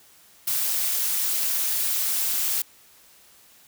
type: noise with amplitude modulation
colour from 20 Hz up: blue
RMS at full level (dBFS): -22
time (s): 0.47-2.62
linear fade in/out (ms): 5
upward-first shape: sine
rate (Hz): 249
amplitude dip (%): 55
effects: white hiss -54 dBFS RMS until 3.67 s